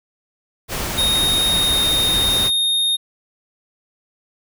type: noise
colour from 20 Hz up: pink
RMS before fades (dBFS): -24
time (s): 0.68-2.51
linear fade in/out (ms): 50
type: tone with pitch glide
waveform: square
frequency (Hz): 3720 to 3696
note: A#7 to A#7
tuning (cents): -4 to -16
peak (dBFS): -16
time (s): 0.97-2.97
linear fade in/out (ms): 20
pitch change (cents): -12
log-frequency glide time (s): 1.58-1.81
effects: none